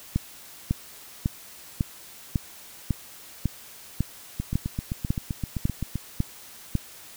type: two click trains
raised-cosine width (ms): 5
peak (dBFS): -15 / -10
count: 13 / 13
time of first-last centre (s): 4.4-5.956 / 0.16-6.753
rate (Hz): 7.71 / 1.82
effects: white hiss -46 dBFS RMS until 7.16 s